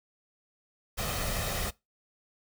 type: noise with comb filter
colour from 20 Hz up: pink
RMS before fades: -32 dBFS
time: 0.97-1.71 s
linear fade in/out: 20 ms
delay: 1.6 ms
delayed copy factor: +0.55
effects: noise-tail reverb RT60 0.2 s tail -21 dB re dry